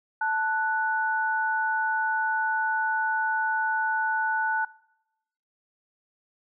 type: tone pair together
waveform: sine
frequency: 880 / 1480 Hz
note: A5 / F#6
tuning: 0 / 0 cents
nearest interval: major sixth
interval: 900 cents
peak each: -26 / -26 dBFS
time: 0.21-4.65 s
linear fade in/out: 5 ms
effects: noise-tail reverb RT60 0.9 s tail -23 dB re dry